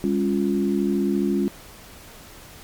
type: chord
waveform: sine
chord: Db major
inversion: second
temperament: equal with one note detuned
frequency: 202.6 / 277.2 / 349.2 Hz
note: Ab3 / Db4 / F4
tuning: -43 / 0 / 0 cents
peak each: -22 / -24 / -24 dBFS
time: 0.04-1.48 s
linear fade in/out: 0 ms
effects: pink hiss -44 dBFS RMS until 2.63 s + MP3 96 kbps